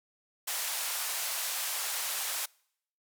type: band-pass noise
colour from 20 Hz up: white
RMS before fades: -34 dBFS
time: 0.47-2.46 s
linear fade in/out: 10 ms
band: 600 to 15000 Hz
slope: 24 dB/octave
effects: noise-tail reverb RT60 0.7 s tail -26 dB re dry